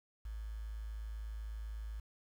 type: tone with quantisation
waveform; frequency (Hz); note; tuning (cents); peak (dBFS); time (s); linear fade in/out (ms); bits
sine; 54; A1; -32; -40; 0.25-2; 5; 10
effects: none